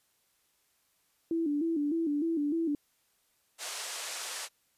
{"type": "tone with vibrato", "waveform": "sine", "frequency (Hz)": 310.4, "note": "D#4", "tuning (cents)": -4, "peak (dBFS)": -27, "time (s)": [1.31, 2.75], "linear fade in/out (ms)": 2, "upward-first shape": "square", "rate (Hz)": 3.3, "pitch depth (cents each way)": 110}
{"type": "band-pass noise", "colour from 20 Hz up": "white", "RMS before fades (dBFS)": -39, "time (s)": [3.58, 4.49], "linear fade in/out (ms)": 50, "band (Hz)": [470, 9300], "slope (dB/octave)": 24}
{"effects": ["white hiss -72 dBFS RMS until 4.77 s", "resampled to 32000 Hz"]}